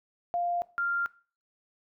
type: tone pair in turn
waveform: sine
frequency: 698.5 / 1392.6 Hz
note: F5 / F6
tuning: 0 / -5 cents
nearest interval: octave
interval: 1195 cents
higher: second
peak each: -26 dBFS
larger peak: neither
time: 0.34-0.62 / 0.78-1.06 s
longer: neither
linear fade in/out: 0 ms
effects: noise-tail reverb RT60 0.4 s tail -20 dB re dry